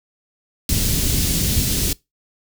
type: band-stop noise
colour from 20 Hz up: pink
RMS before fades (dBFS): -19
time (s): 0.69-1.93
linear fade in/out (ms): 2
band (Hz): 250 to 4000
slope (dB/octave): 12
effects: noise-tail reverb RT60 0.2 s tail -23 dB re dry